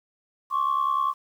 sine tone pair together, 1070.9 / 1141 Hz, C6 / C#6, +40 / +50 cents, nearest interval minor second, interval 110 cents, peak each -23 dBFS, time 0.5-1.14 s, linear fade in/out 50 ms, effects tanh soft clip ceiling -16 dBFS + 9-bit

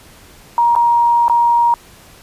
sine tone with dropouts, 944 Hz, A#5, 22 cents sharp, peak -9 dBFS, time 0.58-1.74 s, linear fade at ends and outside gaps 1 ms, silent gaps 0.752-0.762 / 1.282-1.297 s, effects pink hiss -43 dBFS RMS until 2.22 s + resampled to 32000 Hz

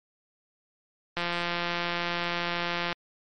click train, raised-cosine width 0.3 ms, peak -13 dBFS, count 305, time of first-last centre 1.17-2.927 s, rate 173 Hz, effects MP3 48 kbps

